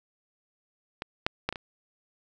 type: clicks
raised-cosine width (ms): 0.3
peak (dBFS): -17 / -8 / -11 / -19 / -21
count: 5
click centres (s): 1.021 / 1.265 / 1.49 / 1.526 / 1.558
effects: none